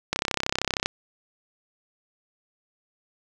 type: click train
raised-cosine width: 0.2 ms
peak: -6 dBFS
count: 25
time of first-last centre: 0.13-0.859 s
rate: 32.9 Hz
effects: none